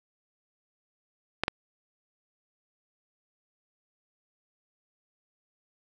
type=clicks; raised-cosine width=0.3 ms; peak=-9 dBFS; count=2; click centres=1.436 / 1.481 s; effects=none